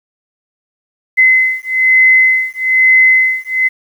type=beating tone pair; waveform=sine; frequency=2044 / 2045.1 Hz; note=C7 / C7; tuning=-41 / -40 cents; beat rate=1.1 Hz; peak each=-10 dBFS; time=1.17-3.69 s; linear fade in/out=20 ms; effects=7-bit